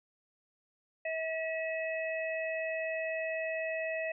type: harmonic tone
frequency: 644 Hz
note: E5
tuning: 41 cents flat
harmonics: 1 / 3 / 4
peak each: -34 / -39 / -40 dBFS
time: 1.05-4.12 s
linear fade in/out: 5 ms
effects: none